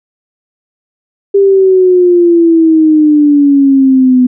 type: exponential sweep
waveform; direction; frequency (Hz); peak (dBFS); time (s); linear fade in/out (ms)
sine; down; 400 to 249.2; -3; 1.34-4.27; 10
effects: none